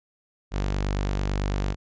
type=tone; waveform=sawtooth; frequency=49 Hz; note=G1; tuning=in tune; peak=-20 dBFS; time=0.51-1.76 s; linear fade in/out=50 ms; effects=resampled to 16000 Hz